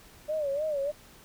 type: tone with vibrato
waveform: sine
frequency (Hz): 587.3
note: D5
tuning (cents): 0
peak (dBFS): -27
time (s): 0.28-0.92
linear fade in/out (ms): 20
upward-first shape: sine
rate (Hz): 3.3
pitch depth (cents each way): 120
effects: pink hiss -54 dBFS RMS until 1.24 s